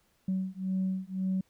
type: beating tone pair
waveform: sine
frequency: 187.5 / 189.4 Hz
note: F#3 / F#3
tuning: +23 / +41 cents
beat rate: 1.9 Hz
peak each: -31 dBFS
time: 0.28-1.41 s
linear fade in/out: 5 ms
effects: tanh soft clip ceiling -23 dBFS + pink hiss -70 dBFS RMS until 1.49 s